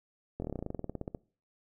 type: slowing click train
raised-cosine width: 2 ms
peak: -23 dBFS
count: 19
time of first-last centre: 0.4-1.148 s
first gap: 22 ms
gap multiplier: 1.07
effects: noise-tail reverb RT60 0.4 s tail -23 dB re dry